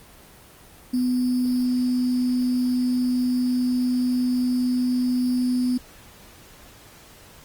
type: tone with sample-and-hold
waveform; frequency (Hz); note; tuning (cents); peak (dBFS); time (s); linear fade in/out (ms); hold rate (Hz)
sine; 250; B3; +21; -19; 0.93-5.78; 10; 4900
effects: pink hiss -48 dBFS RMS until 7.44 s + Opus 24 kbps